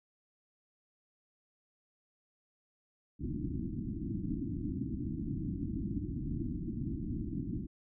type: low-pass noise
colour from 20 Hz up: white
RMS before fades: -37 dBFS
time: 3.19-7.67 s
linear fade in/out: 20 ms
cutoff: 330 Hz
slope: 96 dB/octave
effects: none